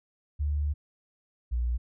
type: tone pair in turn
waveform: sine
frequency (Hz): 73.42 / 59.92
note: D2 / A#1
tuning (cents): 0 / +48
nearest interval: major third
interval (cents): 352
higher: first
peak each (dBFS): -25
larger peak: neither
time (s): 0.39-0.74 / 1.51-1.78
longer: first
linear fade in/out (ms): 20
effects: none